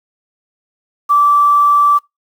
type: tone with quantisation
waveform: sine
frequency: 1163 Hz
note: D6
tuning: 17 cents flat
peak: -7 dBFS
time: 1.09-1.99 s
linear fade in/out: 20 ms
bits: 6
effects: noise-tail reverb RT60 0.2 s tail -25 dB re dry